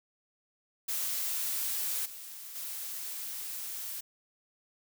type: noise with level steps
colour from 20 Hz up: blue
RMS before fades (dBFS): -33 / -45 / -39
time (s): 0.88-4.01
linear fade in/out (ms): 10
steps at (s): 2.05 / 2.55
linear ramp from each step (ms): 10
effects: none